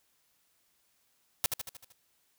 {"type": "noise with echo", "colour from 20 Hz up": "white", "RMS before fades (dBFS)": -27, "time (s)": [1.44, 1.46], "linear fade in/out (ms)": 0, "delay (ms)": 77, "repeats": 6, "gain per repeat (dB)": -5, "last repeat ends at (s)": 1.922, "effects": ["white hiss -72 dBFS RMS until 2.38 s"]}